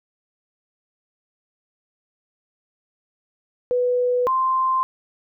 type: tone pair in turn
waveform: sine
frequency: 494.1 / 1044.4 Hz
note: B4 / C6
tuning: +1 / -3 cents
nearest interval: octave + minor second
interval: 1296 cents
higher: second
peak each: -17 dBFS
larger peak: neither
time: 3.71-4.27 / 4.27-4.83 s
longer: neither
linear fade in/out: 0 ms
effects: none